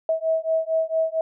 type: beating tone pair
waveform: sine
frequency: 643 / 647.4 Hz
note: E5 / E5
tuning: -43 / -31 cents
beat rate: 4.4 Hz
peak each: -23 dBFS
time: 0.09-1.21 s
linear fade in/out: 2 ms
effects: none